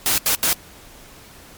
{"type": "noise bursts at uneven times", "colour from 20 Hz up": "white", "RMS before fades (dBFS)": -18, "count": 3, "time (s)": [[0.06, 0.18], [0.26, 0.35], [0.43, 0.53]], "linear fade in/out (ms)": 0, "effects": ["pink hiss -44 dBFS RMS until 1.57 s", "MP3 96 kbps"]}